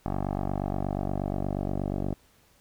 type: tone with low-pass filter sweep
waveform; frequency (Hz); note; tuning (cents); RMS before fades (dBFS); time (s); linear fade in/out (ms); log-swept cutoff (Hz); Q
10% pulse; 48.41; G1; -21; -30; 0.06-2.14; 0; 880 to 530; 2.1
effects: pink hiss -62 dBFS RMS until 2.6 s